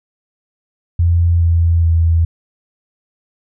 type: tone with pitch steps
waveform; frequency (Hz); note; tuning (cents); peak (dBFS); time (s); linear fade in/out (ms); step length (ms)
sine; 85.4 / 84.08 / 82.78; F2 / E2 / E2; -38 / +35 / +8; -9; 0.99-2.25; 5; 420
effects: none